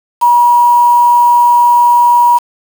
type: tone with quantisation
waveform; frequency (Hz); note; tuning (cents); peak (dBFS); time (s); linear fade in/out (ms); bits
sine; 961; B5; -48; -4; 0.21-2.39; 20; 4
effects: none